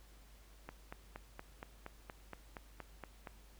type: click train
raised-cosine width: 0.5 ms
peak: -30 dBFS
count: 12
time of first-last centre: 0.69-3.272 s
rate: 4.26 Hz
effects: added 50 Hz sine -58 dBFS peak until 3.59 s + pink hiss -65 dBFS RMS until 3.59 s